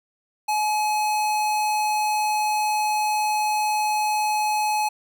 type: tone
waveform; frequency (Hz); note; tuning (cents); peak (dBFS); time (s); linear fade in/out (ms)
square; 849; G#5; +38; -21; 0.48-4.89; 10
effects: none